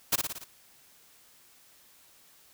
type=noise with echo; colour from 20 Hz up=white; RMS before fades=-24 dBFS; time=0.12-0.16 s; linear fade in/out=10 ms; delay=57 ms; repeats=5; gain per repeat=-4 dB; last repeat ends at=0.445 s; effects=white hiss -59 dBFS RMS until 2.53 s